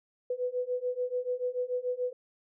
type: beating tone pair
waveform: sine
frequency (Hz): 493.9 / 500.8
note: B4 / B4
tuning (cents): 0 / +24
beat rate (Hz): 6.9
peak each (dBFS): -33 / -32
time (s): 0.3-2.13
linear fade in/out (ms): 5
effects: none